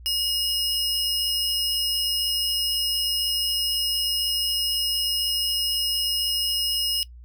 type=tone pair together; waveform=45% pulse; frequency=2881 / 5133 Hz; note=F#7 / E8; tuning=-47 / -47 cents; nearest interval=minor seventh; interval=1000 cents; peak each=-25 dBFS; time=0.06-7.03 s; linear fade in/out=0 ms; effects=noise-tail reverb RT60 0.1 s tail -20 dB re dry + added 60 Hz sine -41 dBFS peak until 7.24 s